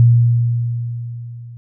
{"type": "tone with level ramp", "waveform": "sine", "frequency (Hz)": 118.5, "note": "A#2", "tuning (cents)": 29, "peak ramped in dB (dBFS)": [-5, -32], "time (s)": [0, 1.57], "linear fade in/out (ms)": 0, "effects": []}